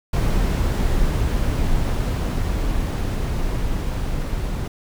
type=noise with level ramp; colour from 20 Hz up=brown; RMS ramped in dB=-18 to -24 dBFS; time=0.13-4.68 s; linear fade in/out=5 ms; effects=none